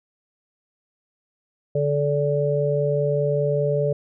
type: harmonic tone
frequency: 145 Hz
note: D3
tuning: 22 cents flat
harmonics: 1 / 3 / 4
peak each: -23 / -23 / -23 dBFS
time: 1.75-3.93 s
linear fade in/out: 5 ms
effects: none